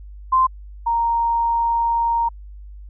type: tone pair in turn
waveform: sine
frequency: 1040 / 930.6 Hz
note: C6 / A#5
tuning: -11 / -3 cents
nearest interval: major second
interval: 192 cents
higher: first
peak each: -12 / -16 dBFS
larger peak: first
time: 0.32-0.47 / 0.86-2.29 s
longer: second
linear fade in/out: 10 ms
effects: added 50 Hz sine -35 dBFS peak until 2.89 s